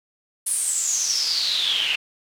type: noise with band-pass filter sweep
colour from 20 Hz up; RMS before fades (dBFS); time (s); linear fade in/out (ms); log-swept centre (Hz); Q
pink; -23; 0.46-1.96; 10; 10000 to 2700; 9.9
effects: none